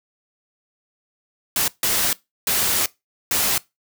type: noise bursts at uneven times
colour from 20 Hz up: white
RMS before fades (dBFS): -20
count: 4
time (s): 1.56-1.68 / 1.83-2.13 / 2.47-2.86 / 3.31-3.58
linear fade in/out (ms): 2
effects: noise-tail reverb RT60 0.2 s tail -21 dB re dry